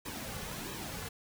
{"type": "noise with flanger", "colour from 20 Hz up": "pink", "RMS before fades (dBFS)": -41, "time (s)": [0.05, 1.09], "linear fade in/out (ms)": 10, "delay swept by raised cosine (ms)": [1.4, 3.2], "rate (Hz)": 1.5, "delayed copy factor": -0.6, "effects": []}